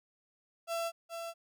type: tone with echo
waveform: 35% pulse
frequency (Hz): 671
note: E5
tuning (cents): +31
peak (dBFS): -31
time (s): 0.67-0.92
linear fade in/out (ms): 50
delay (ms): 420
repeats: 1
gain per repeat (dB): -6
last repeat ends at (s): 1.34
effects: none